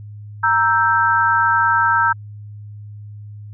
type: chord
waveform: sine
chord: E diminished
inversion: second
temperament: equal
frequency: 932.3 / 1318.5 / 1568 Hz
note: Bb5 / E6 / G6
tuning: 0 / 0 / 0 cents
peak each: -17 dBFS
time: 0.43-2.13 s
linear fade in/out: 10 ms
effects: added 104 Hz sine -32 dBFS peak until 3.53 s